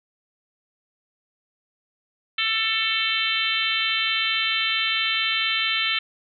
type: harmonic tone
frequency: 444.4 Hz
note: A4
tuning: 17 cents sharp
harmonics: 3 / 4 / 5 / 6 / 7 / 8 / 9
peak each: -31 / -31 / -27 / -28 / -26 / -29 / -31 dBFS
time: 2.38-5.99 s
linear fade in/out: 5 ms
effects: none